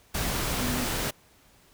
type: tone in noise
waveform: sine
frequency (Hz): 246.9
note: B3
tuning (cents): 0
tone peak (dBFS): -30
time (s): 0.6-0.85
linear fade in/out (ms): 10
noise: pink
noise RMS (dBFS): -29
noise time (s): 0.14-1.11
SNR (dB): -4
effects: pink hiss -59 dBFS RMS until 1.73 s